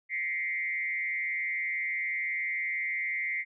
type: tone with frequency modulation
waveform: sine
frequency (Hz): 2087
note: C7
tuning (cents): -5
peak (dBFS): -29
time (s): 0.09-3.45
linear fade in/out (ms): 50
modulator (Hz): 157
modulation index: 0.81
effects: none